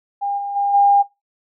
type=tone with level steps; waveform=sine; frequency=805 Hz; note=G5; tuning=46 cents sharp; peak=-19 / -23 / -16 / -10 dBFS; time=0.21-1.03 s; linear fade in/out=20 ms; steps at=0.37 / 0.55 / 0.73 s; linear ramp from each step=20 ms; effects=noise-tail reverb RT60 0.2 s tail -18 dB re dry